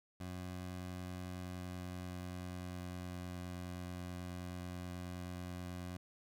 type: tone with pitch glide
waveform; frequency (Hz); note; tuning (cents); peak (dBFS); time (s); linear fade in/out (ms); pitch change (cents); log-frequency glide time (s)
20% pulse; 90.8 to 89.34; F#2 to F2; -32 to +40; -38; 0.2-5.97; 5; -28; 1.21-3.59
effects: none